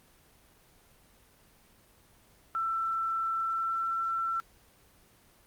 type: tone with pitch glide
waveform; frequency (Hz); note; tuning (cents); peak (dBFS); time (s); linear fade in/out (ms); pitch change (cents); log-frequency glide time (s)
sine; 1336 to 1344.5; E6 to E6; +23 to +34; -28; 2.55-4.4; 0; +11; 3.35-3.88
effects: pink hiss -61 dBFS RMS until 5.46 s + Opus 24 kbps